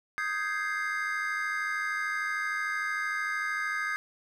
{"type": "chord", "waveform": "triangle", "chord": "Ab major seventh", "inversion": "second", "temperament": "equal", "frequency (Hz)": [1244.5, 1568, 1661.2, 2093], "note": ["Eb6", "G6", "Ab6", "C7"], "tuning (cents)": [0, 0, 0, 0], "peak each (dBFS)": [-33, -33, -33, -33], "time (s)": [0.18, 3.96], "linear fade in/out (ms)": 0, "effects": []}